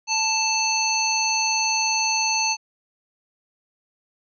harmonic tone with a mistuned harmonic, 880 Hz, A5, in tune, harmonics 1 / 3 / 5 / 7, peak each -25 / -25 / -25 / -25 dBFS, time 0.07-2.57 s, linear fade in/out 50 ms, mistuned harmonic 7, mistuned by +16 cents, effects none

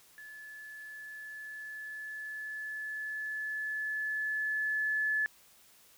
sine tone with level ramp, 1725 Hz, A6, 35 cents flat, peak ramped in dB -46 to -27 dBFS, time 0.18-5.26 s, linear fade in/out 0 ms, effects white hiss -61 dBFS RMS until 5.97 s

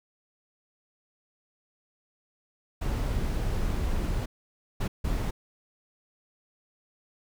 brown noise bursts at uneven times, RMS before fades -28 dBFS, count 3, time 2.81-4.26 / 4.8-4.88 / 5.04-5.31 s, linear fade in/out 10 ms, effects none

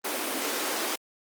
pink high-pass noise, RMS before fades -30 dBFS, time 0.04-0.96 s, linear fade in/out 10 ms, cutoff 250 Hz, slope 48 dB/octave, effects Opus 24 kbps

